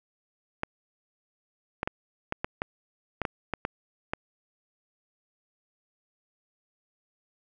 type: clicks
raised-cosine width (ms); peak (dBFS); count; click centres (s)
0.5; -13; 11; 0.634 / 1.831 / 1.875 / 2.324 / 2.445 / 2.619 / 3.217 / 3.252 / 3.537 / 3.651 / 4.135
effects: none